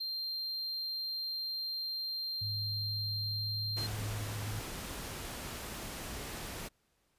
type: tone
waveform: triangle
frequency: 4174 Hz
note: C8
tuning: 5 cents flat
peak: -34 dBFS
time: 0-3.87 s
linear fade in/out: 10 ms
type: tone with pitch glide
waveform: sine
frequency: 103.8 to 105.74 Hz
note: G#2 to G#2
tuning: 0 to +32 cents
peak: -37 dBFS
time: 2.41-4.6 s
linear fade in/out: 10 ms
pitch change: +32 cents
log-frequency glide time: 3.2-3.77 s
type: noise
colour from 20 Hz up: pink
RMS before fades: -42 dBFS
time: 3.76-6.69 s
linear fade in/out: 20 ms
effects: pink hiss -75 dBFS RMS until 7.18 s + resampled to 32000 Hz